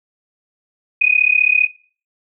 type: tone with amplitude modulation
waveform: sine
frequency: 2489 Hz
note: D#7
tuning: in tune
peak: -6 dBFS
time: 1.01-1.67 s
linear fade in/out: 10 ms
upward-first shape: sine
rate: 35.2 Hz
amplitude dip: 100%
effects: noise-tail reverb RT60 0.4 s tail -19 dB re dry